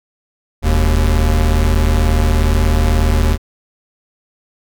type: tone pair together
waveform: square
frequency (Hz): 41.1 / 77.78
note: E1 / D#2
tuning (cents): -4 / 0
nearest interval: major seventh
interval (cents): 1104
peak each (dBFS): -14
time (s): 0.62-3.38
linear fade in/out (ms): 50
effects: none